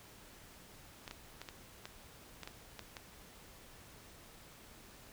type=clicks; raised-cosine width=0.2 ms; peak=-27 dBFS; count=9; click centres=1.078 / 1.111 / 1.416 / 1.488 / 1.855 / 2.433 / 2.475 / 2.793 / 2.968 s; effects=pink hiss -57 dBFS RMS until 5.12 s